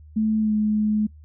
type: tone with pitch glide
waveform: sine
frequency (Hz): 217.5 to 212.8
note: A3 to G#3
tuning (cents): -20 to +42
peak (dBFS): -18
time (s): 0.16-1.07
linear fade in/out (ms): 10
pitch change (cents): -38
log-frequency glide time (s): 0.4-0.53
effects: noise-tail reverb RT60 0.1 s tail -23 dB re dry + added 76 Hz sine -43 dBFS peak until 1.24 s